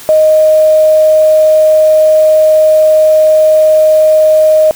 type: tone with quantisation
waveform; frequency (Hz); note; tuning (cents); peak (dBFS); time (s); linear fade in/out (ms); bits
sine; 622.3; D#5; 0; -3; 0.09-4.71; 0; 5
effects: white hiss -31 dBFS RMS until 4.75 s